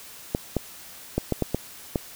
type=clicks; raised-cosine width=2 ms; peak=-9 dBFS; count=7; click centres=0.349 / 0.567 / 1.18 / 1.323 / 1.423 / 1.546 / 1.958 s; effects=white hiss -44 dBFS RMS until 2.15 s